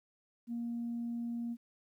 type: tone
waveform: sine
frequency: 235.4 Hz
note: A#3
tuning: 17 cents sharp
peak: -34 dBFS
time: 0.47-1.57 s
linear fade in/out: 50 ms
effects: tanh soft clip ceiling -31 dBFS + 12-bit